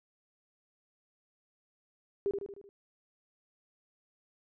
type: tone with echo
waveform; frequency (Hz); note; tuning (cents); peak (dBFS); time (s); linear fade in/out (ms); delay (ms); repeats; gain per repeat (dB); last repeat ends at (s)
sine; 400; G4; +35; -27; 2.26-2.31; 0; 76; 5; -5; 2.69
effects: none